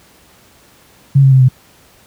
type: tone with pitch steps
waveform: sine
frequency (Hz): 137.9 / 134.67 / 131.52 / 128.44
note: C#3 / C#3 / C3 / C3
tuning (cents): -9 / -50 / +9 / -32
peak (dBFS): -4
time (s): 1.15-1.486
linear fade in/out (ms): 10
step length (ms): 84
effects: pink hiss -47 dBFS RMS until 2.06 s + high-pass 60 Hz 12 dB/octave